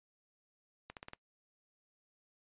accelerating click train, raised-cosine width 0.3 ms, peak -29 dBFS, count 5, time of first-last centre 0.9-1.134 s, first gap 68 ms, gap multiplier 0.9, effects noise-tail reverb RT60 0.1 s tail -22 dB re dry + resampled to 8000 Hz

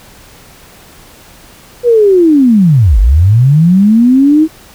sine linear two-way sweep, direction down then up, 495.2 to 45 to 322.4 Hz, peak -3 dBFS, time 1.83-4.48 s, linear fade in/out 50 ms, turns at 2.99 s, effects pink hiss -38 dBFS RMS until 4.74 s

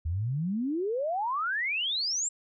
sine exponential sweep, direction up, 75.8 to 7710 Hz, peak -27 dBFS, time 0.05-2.29 s, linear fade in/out 10 ms, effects none

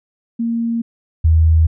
sine tone pair in turn, 231.5 / 80.4 Hz, A#3 / E2, -12 / -43 cents, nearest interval octave + tritone, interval 1831 cents, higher first, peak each -16 / -8 dBFS, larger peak second, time 0.39-0.82 / 1.24-1.67 s, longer neither, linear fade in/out 10 ms, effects none

